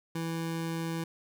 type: tone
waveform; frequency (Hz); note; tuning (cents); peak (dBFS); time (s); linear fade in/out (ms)
25% pulse; 164.81; E3; 0; -28; 0.15-1.04; 5
effects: none